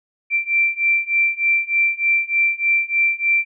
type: beating tone pair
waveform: sine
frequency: 2349 / 2352.3 Hz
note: D7 / D7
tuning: 0 / +2 cents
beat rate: 3.3 Hz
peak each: -19 / -18 dBFS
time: 0.3-3.45 s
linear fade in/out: 50 ms
effects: none